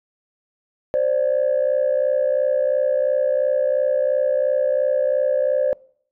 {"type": "tone pair together", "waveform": "sine", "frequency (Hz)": [524.4, 587.3], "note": ["C5", "D5"], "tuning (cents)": [4, 0], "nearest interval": "major second", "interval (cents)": 196, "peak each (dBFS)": -18, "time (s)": [0.94, 5.73], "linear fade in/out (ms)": 0, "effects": ["noise-tail reverb RT60 0.6 s tail -25 dB re dry", "tanh soft clip ceiling -11 dBFS"]}